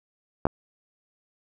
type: clicks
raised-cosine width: 1 ms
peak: -6 / -13 dBFS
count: 2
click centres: 0.454 / 0.468 s
effects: none